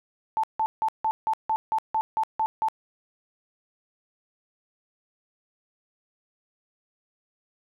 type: tone bursts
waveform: sine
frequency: 880 Hz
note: A5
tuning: in tune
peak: -21 dBFS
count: 11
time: 0.37-2.685 s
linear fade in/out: 0 ms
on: 65 ms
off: 160 ms
effects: none